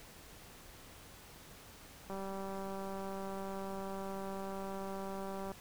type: click train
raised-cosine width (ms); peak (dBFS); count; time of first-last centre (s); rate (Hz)
1; -30; 664; 2.1-5.518; 194
effects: pink hiss -55 dBFS RMS until 5.6 s